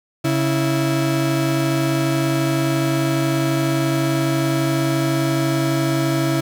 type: tone pair together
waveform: 35% pulse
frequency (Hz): 138.1 / 328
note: C#3 / E4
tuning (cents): -6 / -9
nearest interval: octave + minor third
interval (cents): 1497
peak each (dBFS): -18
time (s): 0.24-6.41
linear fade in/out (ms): 10
effects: none